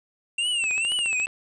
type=tone with vibrato; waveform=square; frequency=2725 Hz; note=F7; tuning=43 cents flat; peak=-23 dBFS; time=0.38-1.26 s; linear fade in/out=5 ms; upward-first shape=triangle; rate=2.2 Hz; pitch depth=170 cents each way
type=click train; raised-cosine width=0.3 ms; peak=-21 dBFS; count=10; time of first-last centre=0.64-1.269 s; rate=14.3 Hz
effects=resampled to 22050 Hz + 9-bit